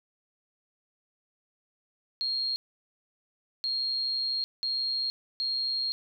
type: tone bursts at uneven times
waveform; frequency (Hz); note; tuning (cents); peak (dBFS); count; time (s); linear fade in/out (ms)
sine; 4244; C8; +24; -27; 4; 2.21-2.56 / 3.64-4.44 / 4.63-5.1 / 5.4-5.92; 0
effects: none